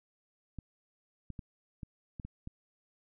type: clicks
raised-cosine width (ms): 5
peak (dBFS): -29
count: 7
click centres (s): 0.587 / 1.303 / 1.392 / 1.832 / 2.198 / 2.25 / 2.474
effects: none